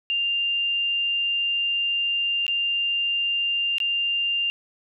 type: tone with dropouts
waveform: sine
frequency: 2794 Hz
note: F7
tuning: in tune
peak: -21 dBFS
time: 0.1-4.5 s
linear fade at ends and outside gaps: 0 ms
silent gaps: 2.466-2.48 / 3.783-3.802 s
effects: none